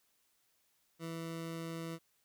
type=tone; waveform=20% pulse; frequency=164.81 Hz; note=E3; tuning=in tune; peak=-35 dBFS; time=0.99-1.99 s; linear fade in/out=50 ms; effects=white hiss -75 dBFS RMS until 2.24 s